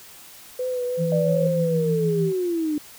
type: tone with vibrato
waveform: sine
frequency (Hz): 500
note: B4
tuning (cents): +21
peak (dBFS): -23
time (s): 0.59-1.47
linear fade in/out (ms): 5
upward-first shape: triangle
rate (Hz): 2.9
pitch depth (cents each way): 38
type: tone with tremolo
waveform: sine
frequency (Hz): 164.81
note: E3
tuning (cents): 0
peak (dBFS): -20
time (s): 0.97-2.33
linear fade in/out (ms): 50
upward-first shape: sine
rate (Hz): 6.6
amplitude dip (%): 35
type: linear sweep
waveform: sine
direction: down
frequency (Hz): 602 to 293.7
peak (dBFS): -21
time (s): 1.12-2.78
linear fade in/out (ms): 2
effects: white hiss -45 dBFS RMS until 2.98 s